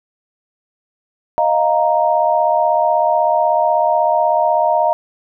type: chord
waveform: sine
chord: Eb suspended second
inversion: none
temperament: equal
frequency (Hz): 622.3 / 698.5 / 932.3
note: Eb5 / F5 / Bb5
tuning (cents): 0 / 0 / 0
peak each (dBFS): -16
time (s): 1.38-4.93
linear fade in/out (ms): 0
effects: none